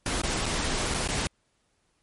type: noise with dropouts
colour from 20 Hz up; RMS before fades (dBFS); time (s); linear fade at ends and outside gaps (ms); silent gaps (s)
pink; -28; 0.06-1.27; 1; 0.218-0.235 / 0.458-0.463 / 0.94-0.944 / 1.076-1.087
effects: pink hiss -71 dBFS RMS until 2.02 s + MP3 48 kbps